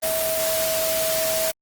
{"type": "tone in noise", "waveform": "sine", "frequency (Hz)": 644, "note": "E5", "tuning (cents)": -41, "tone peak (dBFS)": -23, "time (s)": [0.02, 1.52], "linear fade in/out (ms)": 20, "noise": "white", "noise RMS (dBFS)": -25, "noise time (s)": [0.02, 1.52], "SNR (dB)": -1, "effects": ["Opus 24 kbps"]}